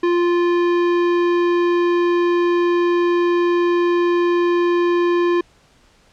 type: tone with tanh clipping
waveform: sine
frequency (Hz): 348.3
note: F4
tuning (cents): -5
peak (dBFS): -16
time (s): 0.03-5.41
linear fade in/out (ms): 5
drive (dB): 16
effects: pink hiss -54 dBFS RMS until 6.12 s + low-pass 7000 Hz 12 dB/octave